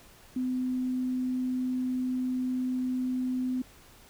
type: tone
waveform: sine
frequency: 254.3 Hz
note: C4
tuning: 49 cents flat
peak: -27 dBFS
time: 0.36-3.62 s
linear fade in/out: 5 ms
effects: pink hiss -55 dBFS RMS until 4.09 s